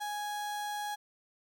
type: tone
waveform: 35% pulse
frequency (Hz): 830.6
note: G#5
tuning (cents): 0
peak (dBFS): -33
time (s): 0-0.96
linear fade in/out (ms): 20
effects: none